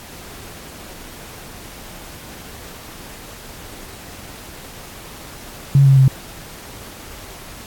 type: tone with pitch steps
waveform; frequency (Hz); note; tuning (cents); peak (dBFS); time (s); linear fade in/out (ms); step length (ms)
sine; 138.59 / 135.66 / 132.79; C#3 / C#3 / C3; 0 / -37 / +26; -7; 5.75-6.08; 2; 110
effects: pink hiss -37 dBFS RMS until 7.66 s + AAC 64 kbps